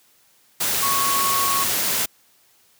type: tone in noise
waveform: sine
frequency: 1106 Hz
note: C#6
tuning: 4 cents flat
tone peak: -21 dBFS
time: 0.82-1.64 s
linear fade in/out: 10 ms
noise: white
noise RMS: -22 dBFS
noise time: 0.6-2.06 s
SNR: -2 dB
effects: white hiss -58 dBFS RMS until 2.79 s + high-pass 80 Hz 12 dB/octave